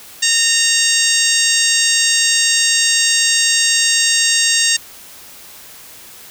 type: harmonic tone with a mistuned harmonic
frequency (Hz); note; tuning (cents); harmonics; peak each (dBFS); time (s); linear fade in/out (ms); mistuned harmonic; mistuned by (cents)
928; A#5; -8; 2 / 3 / 4 / 5 / 6 / 7 / 8 / 9; -20 / -20 / -20 / -20 / -20 / -20 / -20 / -20; 0.22-4.77; 10; 2; -21
effects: white hiss -38 dBFS RMS until 6.3 s